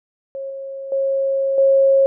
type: tone with level steps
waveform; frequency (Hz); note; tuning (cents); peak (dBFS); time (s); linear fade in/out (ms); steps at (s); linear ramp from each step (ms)
sine; 543; C#5; -36; -25 / -27 / -16 / -10; 0.35-2.06; 0; 0.5 / 0.92 / 1.58; 2
effects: none